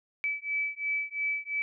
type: beating tone pair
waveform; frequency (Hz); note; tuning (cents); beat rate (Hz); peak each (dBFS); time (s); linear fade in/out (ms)
sine; 2300 / 2302.9; D7 / D7; -37 / -35; 2.9; -32 / -32; 0.24-1.62; 0
effects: none